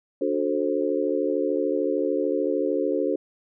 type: chord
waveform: sine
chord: D dominant seventh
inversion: none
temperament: just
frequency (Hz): 293.7 / 367.1 / 440.5 / 528.6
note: D4 / F#4 / A4 / C5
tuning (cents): 0 / -14 / +2 / +18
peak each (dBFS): -27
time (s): 0.21-3.16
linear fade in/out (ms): 5
effects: none